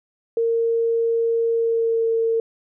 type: tone with pitch glide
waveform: sine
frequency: 460 to 454.5 Hz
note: A#4 to A#4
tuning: -23 to -44 cents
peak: -17 dBFS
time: 0.37-2.4 s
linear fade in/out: 2 ms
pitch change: -21 cents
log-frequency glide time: 1.53-2.09 s
effects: none